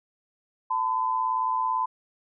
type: tone pair together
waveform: sine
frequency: 892.1 / 1010 Hz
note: A5 / B5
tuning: +24 / +39 cents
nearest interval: major second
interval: 215 cents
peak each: -29 / -24 dBFS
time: 0.7-1.86 s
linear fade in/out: 10 ms
effects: none